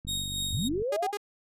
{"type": "click train", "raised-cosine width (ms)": 5, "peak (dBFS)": -28, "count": 38, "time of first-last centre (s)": [0.05, 0.819], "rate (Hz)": 48.1}
{"type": "tone with tremolo", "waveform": "sawtooth", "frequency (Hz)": 3742, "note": "A#7", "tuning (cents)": 6, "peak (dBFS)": -26, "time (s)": [0.07, 0.69], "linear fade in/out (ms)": 20, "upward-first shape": "sine", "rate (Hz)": 3.5, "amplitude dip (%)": 45}
{"type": "linear sweep", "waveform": "sine", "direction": "up", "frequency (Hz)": [35.5, 839], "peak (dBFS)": -27, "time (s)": [0.5, 1.13], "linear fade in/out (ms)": 50}
{"type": "tone bursts", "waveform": "sawtooth", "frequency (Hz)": 410, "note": "G#4", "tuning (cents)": -22, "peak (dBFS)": -26, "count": 3, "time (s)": [0.92, 1.172], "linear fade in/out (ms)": 5, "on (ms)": 46, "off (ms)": 57}
{"effects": ["resampled to 32000 Hz"]}